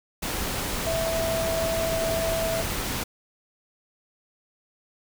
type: tone in noise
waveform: sine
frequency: 657 Hz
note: E5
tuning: 6 cents flat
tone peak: -25 dBFS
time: 0.86-2.62 s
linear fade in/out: 10 ms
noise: pink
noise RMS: -29 dBFS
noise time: 0.22-3.04 s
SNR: +1 dB
effects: none